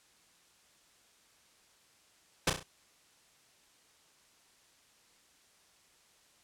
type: noise with echo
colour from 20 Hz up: pink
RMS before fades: -26 dBFS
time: 2.47-2.5 s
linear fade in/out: 5 ms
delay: 33 ms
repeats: 4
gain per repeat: -6 dB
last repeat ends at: 2.632 s
effects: white hiss -65 dBFS RMS until 6.43 s + low-pass 9000 Hz 12 dB/octave